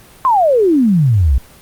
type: exponential sweep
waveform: sine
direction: down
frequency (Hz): 1086 to 59.3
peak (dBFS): -8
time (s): 0.25-1.38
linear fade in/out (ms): 0
effects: pink hiss -42 dBFS RMS until 1.61 s + Opus 24 kbps